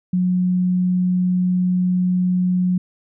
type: tone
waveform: sine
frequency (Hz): 181.5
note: F#3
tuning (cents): -33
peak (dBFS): -15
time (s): 0.13-2.78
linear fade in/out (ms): 5
effects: none